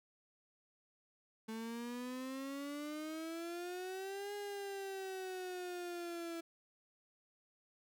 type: exponential two-way sweep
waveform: 35% pulse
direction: up then down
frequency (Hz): 220 to 411 to 332.3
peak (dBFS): -40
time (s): 1.48-6.41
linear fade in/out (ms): 10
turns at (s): 4.34
effects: none